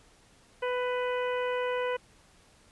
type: harmonic tone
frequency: 497.2 Hz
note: B4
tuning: 12 cents sharp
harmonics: 1 / 2 / 3 / 4 / 5 / 6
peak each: -29 / -35 / -39 / -41 / -43 / -45 dBFS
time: 0.62-1.97 s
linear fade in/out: 10 ms
effects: pink hiss -60 dBFS RMS until 2.71 s + resampled to 24000 Hz